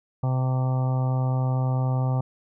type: harmonic tone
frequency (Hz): 129.2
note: C3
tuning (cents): -21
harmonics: 1 / 2 / 3 / 4 / 5 / 6 / 7 / 8 / 9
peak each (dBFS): -21 / -35 / -43 / -37 / -38 / -37 / -39 / -49 / -41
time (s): 0.23-2.21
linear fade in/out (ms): 5
effects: none